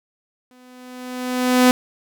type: tone with exponential growth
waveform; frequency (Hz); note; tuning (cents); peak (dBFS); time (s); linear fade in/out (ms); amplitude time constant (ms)
sawtooth; 251.4; B3; +31; -5; 0.51-1.71; 1; 260
effects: none